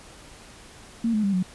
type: tone with pitch steps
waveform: sine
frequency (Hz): 230 / 213.4 / 197.93 / 183.61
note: A#3 / G#3 / G3 / F#3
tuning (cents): -23 / +47 / +17 / -13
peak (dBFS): -20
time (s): 1.04-1.428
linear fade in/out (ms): 5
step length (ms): 97
effects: pink hiss -47 dBFS RMS until 1.54 s + resampled to 24000 Hz